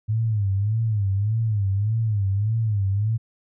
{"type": "tone with vibrato", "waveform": "sine", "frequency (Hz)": 104.9, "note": "G#2", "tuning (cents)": 18, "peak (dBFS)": -19, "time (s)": [0.08, 3.18], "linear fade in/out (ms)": 20, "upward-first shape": "sine", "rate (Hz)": 1.7, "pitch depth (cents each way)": 140, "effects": []}